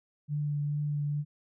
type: tone with vibrato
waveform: sine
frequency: 146.83 Hz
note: D3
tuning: in tune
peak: -28 dBFS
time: 0.28-1.25 s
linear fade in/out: 50 ms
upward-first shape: triangle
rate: 2.3 Hz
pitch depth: 16 cents each way
effects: none